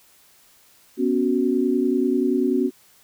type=chord; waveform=sine; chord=B suspended second; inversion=none; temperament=equal; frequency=246.9 / 277.2 / 370 Hz; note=B3 / C#4 / F#4; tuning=0 / 0 / 0 cents; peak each=-22 / -22 / -22 dBFS; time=0.97-2.71 s; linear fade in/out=50 ms; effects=white hiss -55 dBFS RMS until 3.03 s